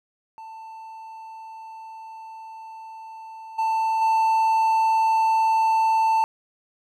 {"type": "tone with level steps", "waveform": "triangle", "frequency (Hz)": 889, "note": "A5", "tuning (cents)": 18, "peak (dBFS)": [-35, -18, -15], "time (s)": [0.38, 6.24], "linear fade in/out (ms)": 0, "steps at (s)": [3.58, 4.01], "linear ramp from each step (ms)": 10, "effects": []}